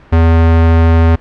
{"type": "tone", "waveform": "square", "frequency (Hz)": 82.41, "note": "E2", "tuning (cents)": 0, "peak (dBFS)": -6, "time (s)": [0.12, 1.16], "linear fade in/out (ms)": 10, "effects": ["pink hiss -41 dBFS RMS until 1.2 s", "low-pass 2000 Hz 12 dB/octave"]}